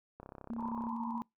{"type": "click train", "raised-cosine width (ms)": 1, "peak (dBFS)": -33, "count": 23, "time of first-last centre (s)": [0.2, 0.869], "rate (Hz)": 32.9}
{"type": "tone with tremolo", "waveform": "sine", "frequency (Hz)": 231, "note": "A#3", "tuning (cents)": -16, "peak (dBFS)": -35, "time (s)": [0.5, 1.22], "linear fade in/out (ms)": 0, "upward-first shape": "square", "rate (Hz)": 14, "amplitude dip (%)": 25}
{"type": "band-pass noise", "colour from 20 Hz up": "white", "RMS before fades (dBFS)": -42, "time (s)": [0.58, 1.22], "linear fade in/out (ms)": 5, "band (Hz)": [890, 1000], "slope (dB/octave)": 96}
{"effects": ["noise-tail reverb RT60 0.2 s tail -26 dB re dry"]}